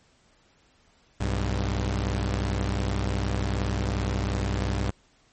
sawtooth tone pair together, 62.68 / 99.5 Hz, B1 / G2, +26 / +26 cents, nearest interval minor sixth, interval 800 cents, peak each -23 / -24 dBFS, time 1.2-4.91 s, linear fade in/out 10 ms, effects pink hiss -62 dBFS RMS until 5.32 s + MP3 32 kbps

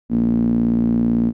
sawtooth tone with band-pass filter, 58 Hz, A#1, 8 cents flat, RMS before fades -17 dBFS, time 0.09-1.33 s, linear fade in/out 50 ms, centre 240 Hz, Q 7.2, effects none

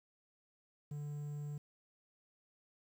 triangle tone with quantisation, 146.83 Hz, D3, in tune, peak -38 dBFS, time 0.91-1.58 s, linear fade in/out 5 ms, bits 11, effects none

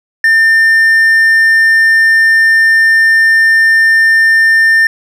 triangle tone, 1800 Hz, A6, 39 cents sharp, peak -3 dBFS, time 0.24-4.87 s, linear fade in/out 2 ms, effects none

